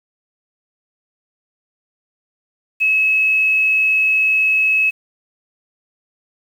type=tone with quantisation; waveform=sine; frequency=2578 Hz; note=E7; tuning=39 cents flat; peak=-12 dBFS; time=2.8-4.91 s; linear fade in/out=20 ms; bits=7; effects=none